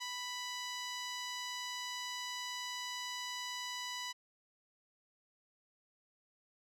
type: tone with low-pass filter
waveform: 10% pulse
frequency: 989 Hz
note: B5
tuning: 2 cents sharp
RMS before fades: -42 dBFS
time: 0-4.13 s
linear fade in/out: 20 ms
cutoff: 9200 Hz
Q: 0.92
effects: none